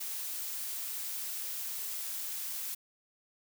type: noise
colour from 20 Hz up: blue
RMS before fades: -38 dBFS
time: 0-2.75 s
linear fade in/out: 10 ms
effects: none